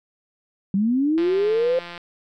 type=linear sweep; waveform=sine; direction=up; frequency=187.2 to 523.3 Hz; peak=-17 dBFS; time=0.74-1.79 s; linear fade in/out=2 ms
type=click train; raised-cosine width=0.3 ms; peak=-20 dBFS; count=139; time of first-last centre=1.18-1.978 s; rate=173 Hz
effects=none